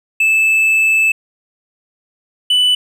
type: tone pair in turn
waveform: triangle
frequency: 2625 / 2983 Hz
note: E7 / F#7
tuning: -8 / +13 cents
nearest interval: major second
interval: 221 cents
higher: second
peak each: -8 dBFS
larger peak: neither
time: 0.2-1.12 / 2.5-2.75 s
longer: first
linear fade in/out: 5 ms
effects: none